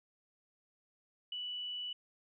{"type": "tone with ADSR envelope", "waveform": "sine", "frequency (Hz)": 2960, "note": "F#7", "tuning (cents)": 0, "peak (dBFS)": -36, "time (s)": [1.32, 1.93], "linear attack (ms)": 4, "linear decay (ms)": 7, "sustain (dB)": -2, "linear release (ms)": 5, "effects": []}